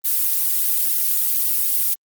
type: noise with flanger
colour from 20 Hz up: violet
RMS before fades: -19 dBFS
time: 0.04-1.95 s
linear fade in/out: 20 ms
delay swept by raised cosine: 1.8 to 3.1 ms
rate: 1.2 Hz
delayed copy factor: +0.65
effects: Opus 32 kbps